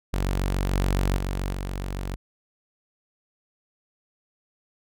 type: tone with level steps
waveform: sawtooth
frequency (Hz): 47.03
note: F#1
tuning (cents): +29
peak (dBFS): -19 / -17 / -22 / -25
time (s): 0.13-2.16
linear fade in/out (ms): 10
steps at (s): 0.73 / 1.17 / 1.53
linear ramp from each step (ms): 5
effects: none